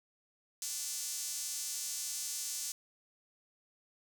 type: tone with high-pass filter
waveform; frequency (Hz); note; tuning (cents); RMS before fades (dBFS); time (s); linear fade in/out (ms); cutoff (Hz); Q
sawtooth; 293.7; D4; 0; -39; 0.62-2.72; 2; 6600; 1.8
effects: none